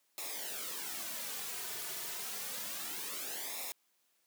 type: noise with flanger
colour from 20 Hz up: white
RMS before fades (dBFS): -41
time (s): 0.18-3.72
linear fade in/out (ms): 0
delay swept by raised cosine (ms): 0.65 to 3.75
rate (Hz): 0.29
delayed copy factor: -0.75
effects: white hiss -75 dBFS RMS until 4.26 s + high-pass 200 Hz 12 dB/octave